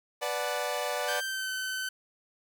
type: chord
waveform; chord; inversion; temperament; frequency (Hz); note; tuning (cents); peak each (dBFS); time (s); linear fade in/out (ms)
sawtooth; B minor seventh; none; equal with one note detuned; 493.9 / 587.3 / 740 / 866.9; B4 / D5 / F#5 / A5; 0 / 0 / 0 / -26; -32 / -29 / -32 / -35; 0.21-1.21; 20
type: tone with pitch glide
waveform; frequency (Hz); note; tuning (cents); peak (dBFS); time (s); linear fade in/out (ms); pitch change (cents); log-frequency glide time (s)
sawtooth; 1568 to 1525.1; G6 to G6; 0 to -48; -28; 1.08-1.89; 5; -48; 1.2-1.51
effects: 10-bit